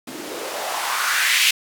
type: noise with band-pass filter sweep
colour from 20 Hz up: blue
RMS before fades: -22 dBFS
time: 0.07-1.51 s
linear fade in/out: 5 ms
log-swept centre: 250 to 2800 Hz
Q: 2.7
effects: none